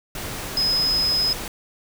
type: tone in noise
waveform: sine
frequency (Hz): 5070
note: D#8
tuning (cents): +32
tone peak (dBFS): -18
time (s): 0.57-1.33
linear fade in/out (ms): 2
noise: pink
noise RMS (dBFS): -31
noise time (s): 0.15-1.48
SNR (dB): +10
effects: none